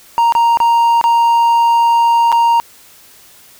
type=tone with dropouts; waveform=triangle; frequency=932.3 Hz; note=A#5; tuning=in tune; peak=-6 dBFS; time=0.18-2.6 s; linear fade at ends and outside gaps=0 ms; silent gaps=0.323-0.351 / 0.572-0.602 / 1.013-1.04 / 2.318-2.325 s; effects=white hiss -43 dBFS RMS until 3.59 s